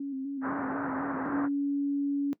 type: tone with vibrato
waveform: sine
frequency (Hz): 272.6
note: C#4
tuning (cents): -29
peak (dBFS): -31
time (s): 0-1.34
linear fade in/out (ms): 5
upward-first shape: square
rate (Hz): 4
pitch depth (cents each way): 41
type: low-pass noise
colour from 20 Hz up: white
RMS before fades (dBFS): -35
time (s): 0.41-1.49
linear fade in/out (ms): 50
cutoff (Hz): 1600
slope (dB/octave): 48
type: tone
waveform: sine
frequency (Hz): 282.6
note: C#4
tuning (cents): +34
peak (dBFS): -25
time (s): 1.26-2.33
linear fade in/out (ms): 0
effects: noise-tail reverb RT60 0.1 s tail -19 dB re dry + high-pass 150 Hz 12 dB/octave